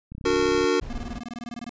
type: click train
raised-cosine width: 5 ms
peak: -25 dBFS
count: 18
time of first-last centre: 0.12-0.641 s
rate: 32.6 Hz
type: chord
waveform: square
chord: D augmented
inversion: none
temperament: just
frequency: 293.7 / 367.1 / 458.9 Hz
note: D4 / F#4 / A#4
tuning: 0 / -14 / -27 cents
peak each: -27 / -24 / -24 dBFS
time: 0.25-0.8 s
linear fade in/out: 5 ms
type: noise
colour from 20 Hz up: brown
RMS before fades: -34 dBFS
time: 0.81-1.2 s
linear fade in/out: 20 ms
type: tone bursts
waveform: square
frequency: 237.7 Hz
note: A#3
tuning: 34 cents sharp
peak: -33 dBFS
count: 16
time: 0.9-1.693 s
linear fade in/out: 0 ms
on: 28 ms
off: 23 ms
effects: resampled to 16000 Hz

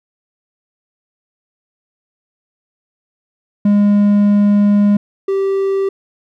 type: tone pair in turn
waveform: triangle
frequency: 204.8 / 389.9 Hz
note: G#3 / G4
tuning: -24 / -9 cents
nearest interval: major seventh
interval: 1115 cents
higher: second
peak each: -6 / -11 dBFS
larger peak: first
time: 3.65-4.97 / 5.28-5.89 s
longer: first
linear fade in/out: 5 ms
effects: none

